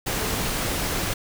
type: tone in noise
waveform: sine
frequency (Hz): 440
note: A4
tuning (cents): 0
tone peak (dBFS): -34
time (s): 0.15-0.37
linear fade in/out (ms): 10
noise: pink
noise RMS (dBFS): -26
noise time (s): 0.06-1.14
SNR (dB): -11
effects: none